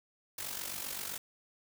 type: noise with amplitude modulation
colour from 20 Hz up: white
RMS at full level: -37 dBFS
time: 0.38-1.18 s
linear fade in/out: 5 ms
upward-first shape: sine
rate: 47.7 Hz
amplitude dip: 65%
effects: none